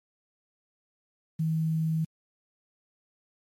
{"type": "tone with quantisation", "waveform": "sine", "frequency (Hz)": 160, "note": "D#3", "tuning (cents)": 49, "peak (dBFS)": -24, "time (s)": [1.39, 2.05], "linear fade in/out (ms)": 10, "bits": 9, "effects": ["MP3 64 kbps"]}